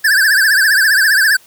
square tone with vibrato, 1646 Hz, G#6, 16 cents flat, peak -9 dBFS, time 0.04-1.37 s, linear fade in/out 10 ms, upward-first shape triangle, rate 15 Hz, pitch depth 170 cents each way, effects white hiss -46 dBFS RMS until 1.46 s + high-pass 60 Hz 12 dB/octave

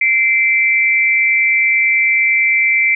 sine tone pair together, 2080 / 2329 Hz, C7 / D7, -11 / -15 cents, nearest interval major second, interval 196 cents, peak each -13 dBFS, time 0.01-2.95 s, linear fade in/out 5 ms, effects none

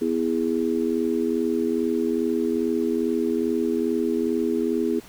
sine chord, E major, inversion second, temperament just, 247.2 / 329.6 / 412 Hz, B3 / E4 / G#4, +2 / 0 / -14 cents, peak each -25 dBFS, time 0.01-5 s, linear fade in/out 10 ms, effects pink hiss -47 dBFS RMS until 5.08 s

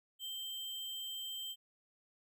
sine tone with sample-and-hold, 3136 Hz, G7, in tune, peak -40 dBFS, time 0.19-1.56 s, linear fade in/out 50 ms, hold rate 11025 Hz, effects none

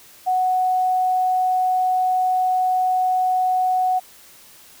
sine tone, 740 Hz, F#5, in tune, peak -16 dBFS, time 0.26-4 s, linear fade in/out 20 ms, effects white hiss -47 dBFS RMS until 4.8 s

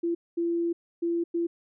sine tone bursts at uneven times, 339.6 Hz, F4, 48 cents flat, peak -24 dBFS, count 4, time 0.03-0.15 / 0.37-0.73 / 1.02-1.24 / 1.34-1.47 s, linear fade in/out 10 ms, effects none

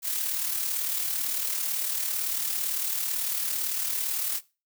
blue noise with amplitude modulation, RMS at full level -27 dBFS, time 0.02-4.41 s, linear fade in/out 50 ms, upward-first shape sine, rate 37.9 Hz, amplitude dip 45%, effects noise-tail reverb RT60 0.3 s tail -20 dB re dry

